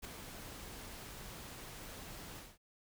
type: noise with ADSR envelope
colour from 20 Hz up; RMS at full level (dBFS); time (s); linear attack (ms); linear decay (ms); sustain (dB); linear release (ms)
pink; -42; 0.02-2.58; 29; 4; -7; 210
effects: none